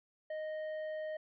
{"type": "tone with hard clipping", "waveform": "triangle", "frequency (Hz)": 621, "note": "D#5", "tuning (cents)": -3, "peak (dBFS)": -39, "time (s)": [0.3, 1.17], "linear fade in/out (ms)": 5, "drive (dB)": 10, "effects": ["resampled to 11025 Hz"]}